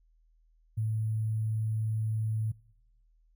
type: tone with sample-and-hold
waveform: sine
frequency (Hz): 109.6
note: A2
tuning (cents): -6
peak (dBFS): -27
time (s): 0.77-2.52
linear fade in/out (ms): 10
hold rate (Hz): 11025
effects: noise-tail reverb RT60 1.0 s tail -25 dB re dry + added 40 Hz sine -62 dBFS peak until 3.35 s